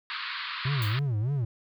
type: band-pass noise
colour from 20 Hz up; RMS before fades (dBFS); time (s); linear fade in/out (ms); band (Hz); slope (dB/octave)
pink; -35; 0.1-0.99; 0; 1000 to 4600; 96
type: tone with vibrato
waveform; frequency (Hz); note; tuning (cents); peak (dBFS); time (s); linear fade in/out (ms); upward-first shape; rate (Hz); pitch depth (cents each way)
triangle; 122.7; B2; -11; -23; 0.65-1.45; 5; sine; 3.3; 290
type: noise with exponential decay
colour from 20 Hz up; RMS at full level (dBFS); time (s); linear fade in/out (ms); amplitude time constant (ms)
violet; -37; 0.82-1.02; 2; 42
effects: none